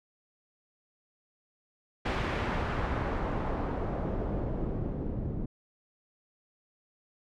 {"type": "noise with low-pass filter sweep", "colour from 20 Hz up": "pink", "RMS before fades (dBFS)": -32, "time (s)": [2.05, 5.46], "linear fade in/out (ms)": 10, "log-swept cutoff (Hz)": [2500, 290], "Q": 0.85, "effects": []}